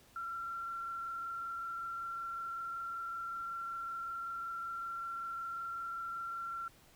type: tone with frequency modulation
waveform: sine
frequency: 1363 Hz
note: F6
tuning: 43 cents flat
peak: -38 dBFS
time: 0.16-6.68 s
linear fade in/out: 2 ms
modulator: 25.3 Hz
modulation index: 0.81
effects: pink hiss -63 dBFS RMS until 6.95 s